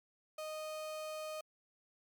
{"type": "tone", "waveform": "35% pulse", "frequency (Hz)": 620, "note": "D#5", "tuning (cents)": -6, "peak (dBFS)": -39, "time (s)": [0.38, 1.41], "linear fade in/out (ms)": 5, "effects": ["MP3 96 kbps"]}